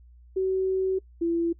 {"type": "tone pair in turn", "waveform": "sine", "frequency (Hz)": [378.3, 337], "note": ["F#4", "E4"], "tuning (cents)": [38, 38], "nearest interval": "major second", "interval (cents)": 200, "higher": "first", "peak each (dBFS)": -22, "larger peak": "neither", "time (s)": [[0.36, 0.99], [1.21, 1.53]], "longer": "first", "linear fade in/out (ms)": 10, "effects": ["noise-tail reverb RT60 0.1 s tail -23 dB re dry", "added 60 Hz sine -49 dBFS peak until 1.59 s"]}